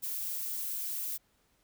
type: noise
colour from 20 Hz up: violet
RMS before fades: -36 dBFS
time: 0.02-1.18 s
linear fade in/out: 20 ms
effects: pink hiss -71 dBFS RMS until 1.63 s